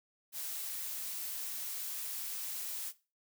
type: noise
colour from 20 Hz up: blue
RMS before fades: -40 dBFS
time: 0.32-2.93 s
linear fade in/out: 50 ms
effects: noise-tail reverb RT60 0.3 s tail -17 dB re dry